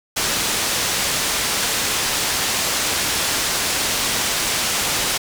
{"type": "low-pass noise", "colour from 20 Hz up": "white", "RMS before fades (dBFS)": -21, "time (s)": [0.16, 5.18], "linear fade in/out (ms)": 10, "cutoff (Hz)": 7800, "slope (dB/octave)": 12, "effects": []}